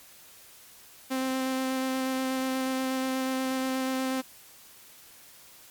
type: tone with vibrato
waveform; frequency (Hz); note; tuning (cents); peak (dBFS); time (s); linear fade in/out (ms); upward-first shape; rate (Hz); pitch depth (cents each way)
sawtooth; 261.6; C4; 0; -23; 1.1-4.22; 20; square; 8.3; 8
effects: white hiss -52 dBFS RMS until 5.7 s + MP3 96 kbps